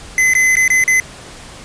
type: tone with dropouts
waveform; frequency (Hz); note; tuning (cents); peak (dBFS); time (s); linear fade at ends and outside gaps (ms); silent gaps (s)
square; 2037; C7; -47; -10; 0.18-1; 1; 0.336-0.351 / 0.555-0.568 / 0.679-0.702 / 0.839-0.878
effects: pink hiss -35 dBFS RMS until 1.64 s + resampled to 22050 Hz